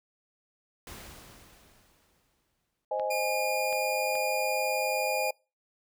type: noise with exponential decay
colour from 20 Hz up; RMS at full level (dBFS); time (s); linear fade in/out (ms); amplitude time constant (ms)
pink; -43; 0.87-2.85; 2; 430
type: chord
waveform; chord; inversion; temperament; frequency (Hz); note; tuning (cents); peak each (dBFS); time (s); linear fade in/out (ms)
sine; Ab major; first; equal; 523.3 / 622.3 / 830.6; C5 / Eb5 / Ab5; 0 / 0 / 0; -32; 2.91-5.31; 5
type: clicks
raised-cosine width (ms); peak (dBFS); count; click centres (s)
0.3; -28; 3; 2.997 / 3.727 / 4.154
type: tone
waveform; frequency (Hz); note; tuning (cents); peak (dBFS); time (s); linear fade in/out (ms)
sawtooth; 2424; D#7; -46; -28; 3.1-5.31; 10
effects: noise-tail reverb RT60 0.3 s tail -26 dB re dry